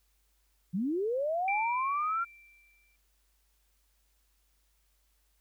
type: linear sweep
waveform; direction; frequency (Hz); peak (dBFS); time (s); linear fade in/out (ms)
sine; up; 164.81 to 1396.9; -28; 0.73-2.25; 20
type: tone with exponential decay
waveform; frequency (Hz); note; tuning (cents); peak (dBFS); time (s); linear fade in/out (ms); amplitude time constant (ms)
sine; 2349; D7; 0; -29; 1.48-2.96; 2; 320
effects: added 50 Hz sine -70 dBFS peak until 5.4 s + white hiss -74 dBFS RMS until 5.4 s